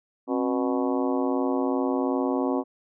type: harmonic tone with a mistuned harmonic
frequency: 122.7 Hz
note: B2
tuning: 11 cents flat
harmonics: 2 / 3 / 4 / 5 / 6 / 7 / 8 / 9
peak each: -25 / -29 / -31 / -33 / -35 / -36 / -37 / -38 dBFS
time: 0.27-2.64 s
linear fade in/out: 50 ms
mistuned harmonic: 2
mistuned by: +150 cents
effects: none